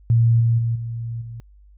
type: tone with level steps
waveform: sine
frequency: 115.9 Hz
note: A#2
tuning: 10 cents flat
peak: -12 / -14 / -18 / -25 / -31 dBFS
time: 0.1-1.4 s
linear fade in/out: 0 ms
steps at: 0.4 / 0.58 / 0.75 / 1.21 s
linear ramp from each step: 10 ms
effects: added 50 Hz sine -46 dBFS peak until 1.77 s